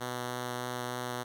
5% pulse tone with vibrato, 123.47 Hz, B2, in tune, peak -23 dBFS, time 0-1.24 s, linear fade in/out 20 ms, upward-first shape triangle, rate 3.3 Hz, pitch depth 11 cents each way, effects none

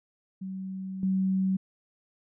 sine tone with level steps, 189.8 Hz, F#3, 44 cents sharp, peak -33 / -23 dBFS, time 0.41-1.57 s, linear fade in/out 10 ms, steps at 1.03 s, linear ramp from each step 2 ms, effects none

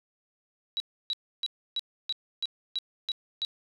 sine tone bursts, 3900 Hz, B7, 23 cents flat, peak -27 dBFS, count 9, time 0.77-3.449 s, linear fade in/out 0 ms, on 31 ms, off 300 ms, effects none

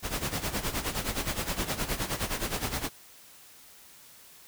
pink noise with tremolo, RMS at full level -29 dBFS, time 0.02-2.9 s, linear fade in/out 50 ms, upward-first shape sine, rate 9.6 Hz, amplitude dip 75%, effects white hiss -53 dBFS RMS until 4.47 s

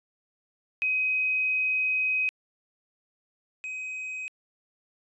sine / triangle tone pair in turn, 2523 / 2523 Hz, D#7 / D#7, +23 / +23 cents, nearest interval unison, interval 0 cents, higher neither, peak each -23 / -31 dBFS, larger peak first, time 0.82-2.29 / 3.64-4.28 s, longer first, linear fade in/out 0 ms, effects resampled to 22050 Hz

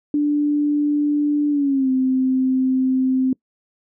sine tone with pitch glide, 293.7 to 260.1 Hz, D4 to C4, 0 to -10 cents, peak -15 dBFS, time 0.14-3.33 s, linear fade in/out 2 ms, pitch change -210 cents, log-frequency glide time 1.5-1.9 s, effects noise-tail reverb RT60 0.1 s tail -24 dB re dry

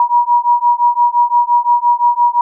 sine beating tone pair, 957 / 962.8 Hz, A#5 / B5, +45 / -44 cents, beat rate 5.8 Hz, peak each -12 dBFS, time 0-2.41 s, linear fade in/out 2 ms, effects none

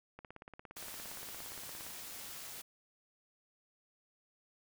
click train, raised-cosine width 0.5 ms, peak -34 dBFS, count 30, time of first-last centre 0.19-1.866 s, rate 17.3 Hz
white noise, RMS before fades -47 dBFS, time 0.76-2.62 s, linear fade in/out 10 ms
effects none

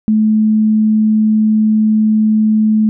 sine tone, 216.2 Hz, A3, 30 cents flat, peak -8 dBFS, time 0.08-2.89 s, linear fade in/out 0 ms, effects none

